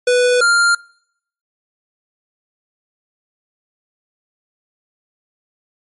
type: tone pair in turn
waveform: square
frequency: 493.9 / 1397 Hz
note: B4 / F6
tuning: 0 / 0 cents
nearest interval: octave + tritone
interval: 1800 cents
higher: second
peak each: -11 dBFS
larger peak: neither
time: 0.07-0.41 / 0.41-0.75 s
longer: neither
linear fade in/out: 5 ms
effects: noise-tail reverb RT60 0.7 s tail -25 dB re dry + MP3 48 kbps